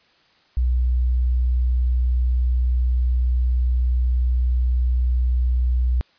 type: tone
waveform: sine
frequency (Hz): 61.7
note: B1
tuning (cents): -1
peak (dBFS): -16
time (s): 0.57-6.01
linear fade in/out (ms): 0
effects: white hiss -58 dBFS RMS until 6.18 s + resampled to 11025 Hz